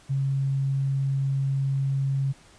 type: tone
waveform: sine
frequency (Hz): 136.4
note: C#3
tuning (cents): -28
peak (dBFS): -22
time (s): 0.09-2.33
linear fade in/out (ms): 20
effects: pink hiss -54 dBFS RMS until 2.58 s + resampled to 22050 Hz